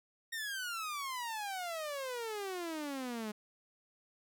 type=exponential sweep; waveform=sawtooth; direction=down; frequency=1864.7 to 207.7 Hz; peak=-34 dBFS; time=0.32-3.32 s; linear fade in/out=10 ms; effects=none